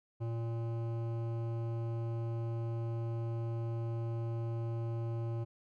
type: tone with hard clipping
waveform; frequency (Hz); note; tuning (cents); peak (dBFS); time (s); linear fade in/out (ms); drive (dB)
sine; 115.5; A#2; -16; -36; 0.2-5.45; 20; 14
effects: none